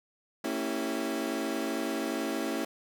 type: chord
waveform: 30% pulse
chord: A# diminished seventh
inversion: none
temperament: equal with one note detuned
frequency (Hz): 228.4 / 277.2 / 329.6 / 392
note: A#3 / C#4 / E4 / G4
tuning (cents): -35 / 0 / 0 / 0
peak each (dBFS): -34 / -32 / -32 / -36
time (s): 0.44-2.65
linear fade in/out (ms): 5
effects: none